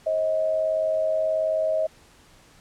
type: tone pair together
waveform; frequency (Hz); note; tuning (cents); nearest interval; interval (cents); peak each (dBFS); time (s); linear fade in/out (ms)
sine; 535.4 / 634; C5 / D#5; +40 / +32; minor third; 292; -30 / -21; 0.06-1.87; 10
effects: pink hiss -54 dBFS RMS until 2.6 s + low-pass 10000 Hz 12 dB/octave